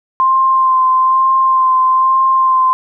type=tone with vibrato; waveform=sine; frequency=1046.5 Hz; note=C6; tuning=in tune; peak=-8 dBFS; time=0.2-2.73 s; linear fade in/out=0 ms; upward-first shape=sine; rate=1.1 Hz; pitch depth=16 cents each way; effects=none